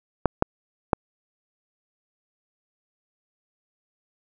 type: clicks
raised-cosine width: 1 ms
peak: -3 dBFS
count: 3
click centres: 0.257 / 0.424 / 0.932 s
effects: none